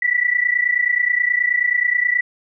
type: tone pair together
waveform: sine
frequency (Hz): 1945.6 / 1975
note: B6 / B6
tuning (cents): -26 / 0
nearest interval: unison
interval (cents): 26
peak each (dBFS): -18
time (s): 0.02-2.21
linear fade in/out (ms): 5
effects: none